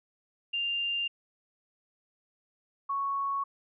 sine tone pair in turn, 2794 / 1108.8 Hz, F7 / C#6, 0 / 0 cents, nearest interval octave + major third, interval 1600 cents, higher first, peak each -28 dBFS, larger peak neither, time 0.53-1.08 / 2.89-3.44 s, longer neither, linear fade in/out 10 ms, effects none

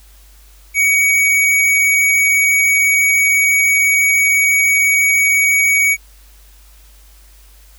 square tone, 2253 Hz, C#7, 28 cents sharp, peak -11 dBFS, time 0.74-5.97 s, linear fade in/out 50 ms, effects added 50 Hz sine -42 dBFS peak until 7.78 s + white hiss -49 dBFS RMS until 7.78 s

